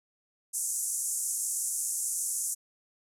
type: band-pass noise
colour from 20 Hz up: white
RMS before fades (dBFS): -32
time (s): 0.53-2.55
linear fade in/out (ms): 20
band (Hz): 6400 to 11000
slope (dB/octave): 48
effects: none